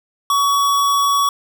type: tone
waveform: square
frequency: 1127 Hz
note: C#6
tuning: 28 cents sharp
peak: -14 dBFS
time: 0.3-1.29 s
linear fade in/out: 2 ms
effects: none